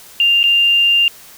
sine tone with dropouts, 2794 Hz, F7, in tune, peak -9 dBFS, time 0.2-1.08 s, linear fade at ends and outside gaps 1 ms, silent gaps 0.431-0.439 s, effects white hiss -40 dBFS RMS until 1.37 s

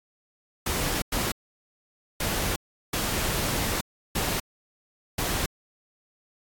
pink noise bursts at uneven times, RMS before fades -27 dBFS, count 6, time 0.66-1.02 / 1.12-1.32 / 2.2-2.56 / 2.93-3.81 / 4.15-4.4 / 5.18-5.46 s, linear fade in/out 5 ms, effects AAC 64 kbps

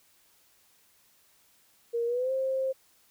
sine tone with pitch glide, 468.5 to 528.9 Hz, A#4 to C5, +9 to +19 cents, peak -26 dBFS, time 1.93-2.73 s, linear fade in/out 20 ms, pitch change +210 cents, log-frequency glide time 2.06-2.32 s, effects white hiss -64 dBFS RMS until 3.1 s

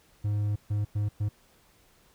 triangle tone bursts at uneven times, 103.83 Hz, G#2, in tune, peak -23 dBFS, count 4, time 0.24-0.56 / 0.7-0.85 / 0.95-1.09 / 1.2-1.29 s, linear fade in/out 10 ms, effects pink hiss -62 dBFS RMS until 2.14 s

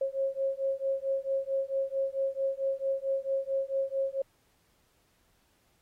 sine beating tone pair, 539 / 543.5 Hz, C#5 / C#5, -49 / -34 cents, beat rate 4.5 Hz, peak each -31 dBFS, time 0.01-4.22 s, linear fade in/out 5 ms, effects pink hiss -70 dBFS RMS until 5.81 s + AAC 48 kbps

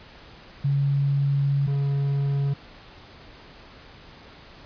sine / triangle tone pair in turn, 140 / 140 Hz, C#3 / C#3, +18 / +18 cents, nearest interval unison, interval 0 cents, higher neither, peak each -19 dBFS, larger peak neither, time 0.64-1.67 / 1.67-2.54 s, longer first, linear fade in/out 10 ms, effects pink hiss -47 dBFS RMS until 4.65 s + resampled to 11025 Hz

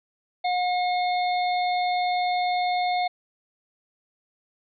harmonic tone with a mistuned harmonic, 721 Hz, F#5, 45 cents flat, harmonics 1 / 3 / 5 / 6, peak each -22 / -32 / -36 / -38 dBFS, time 0.44-3.08 s, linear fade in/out 10 ms, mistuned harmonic 6, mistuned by -27 cents, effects none

